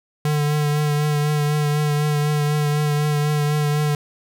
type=tone with vibrato; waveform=square; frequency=148.7 Hz; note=D3; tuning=22 cents sharp; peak=-18 dBFS; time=0.25-3.95 s; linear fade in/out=2 ms; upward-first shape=triangle; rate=4 Hz; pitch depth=27 cents each way; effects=none